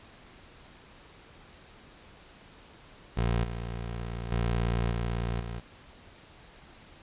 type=tone with level steps; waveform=20% pulse; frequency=58.1 Hz; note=A#1; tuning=5 cents flat; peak=-20 / -29 / -21 / -24 / -30 dBFS; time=3.17-5.6 s; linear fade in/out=5 ms; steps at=3.44 / 4.32 / 4.91 / 5.4 s; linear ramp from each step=2 ms; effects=pink hiss -53 dBFS RMS until 7.02 s + resampled to 8000 Hz